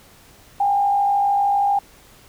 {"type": "tone with frequency modulation", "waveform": "sine", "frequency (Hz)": 804, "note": "G5", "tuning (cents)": 44, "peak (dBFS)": -15, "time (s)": [0.6, 1.79], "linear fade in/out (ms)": 5, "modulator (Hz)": 53, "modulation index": 0.41, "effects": ["pink hiss -49 dBFS RMS until 2.28 s"]}